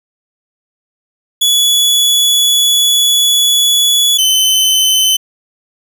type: tone pair in turn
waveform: sawtooth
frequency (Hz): 3407 / 3049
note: G#7 / G7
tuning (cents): +44 / -49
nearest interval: major second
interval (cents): 193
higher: first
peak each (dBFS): -5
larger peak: neither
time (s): 1.41-4.18 / 4.18-5.17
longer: first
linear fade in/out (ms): 10
effects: none